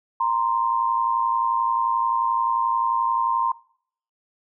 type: tone pair together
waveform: sine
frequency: 932.3 / 1043.7 Hz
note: A#5 / C6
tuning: 0 / -5 cents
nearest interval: major second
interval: 195 cents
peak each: -22 dBFS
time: 0.2-3.52 s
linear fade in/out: 5 ms
effects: noise-tail reverb RT60 0.6 s tail -22 dB re dry